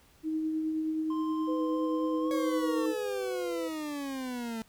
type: tone with tremolo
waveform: sine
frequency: 314.8 Hz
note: D#4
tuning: 20 cents sharp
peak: -27 dBFS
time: 0.23-2.95 s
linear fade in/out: 50 ms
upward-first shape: triangle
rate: 9.5 Hz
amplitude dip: 30%
type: tone with pitch glide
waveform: triangle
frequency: 1046.5 to 1115.2 Hz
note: C6 to C#6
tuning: 0 to +10 cents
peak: -36 dBFS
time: 1.1-2.86 s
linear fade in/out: 5 ms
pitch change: +110 cents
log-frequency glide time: 2.19-2.34 s
type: tone with vibrato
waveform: sine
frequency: 500 Hz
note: B4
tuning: 21 cents sharp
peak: -33 dBFS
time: 1.47-3.69 s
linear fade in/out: 20 ms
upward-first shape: square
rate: 3.8 Hz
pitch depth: 13 cents each way
type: exponential sweep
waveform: 40% pulse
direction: down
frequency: 554.4 to 221.4 Hz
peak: -33 dBFS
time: 2.31-4.62 s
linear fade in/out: 0 ms
effects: pink hiss -62 dBFS RMS until 4.68 s